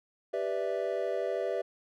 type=chord; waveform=triangle; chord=E minor seventh; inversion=first; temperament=equal; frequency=392 / 493.9 / 587.3 / 659.3 Hz; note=G4 / B4 / D5 / E5; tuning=0 / 0 / 0 / 0 cents; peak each=-33 dBFS; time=0.33-1.62 s; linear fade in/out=10 ms; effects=none